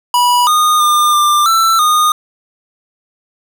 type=tone with pitch steps; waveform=square; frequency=977 / 1229 / 1204 / 1191 / 1334 / 1229 Hz; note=B5 / D#6 / D6 / D6 / E6 / D#6; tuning=-19 / -22 / +43 / +24 / +20 / -22 cents; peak=-9 dBFS; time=0.14-2.12 s; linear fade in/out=2 ms; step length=330 ms; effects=none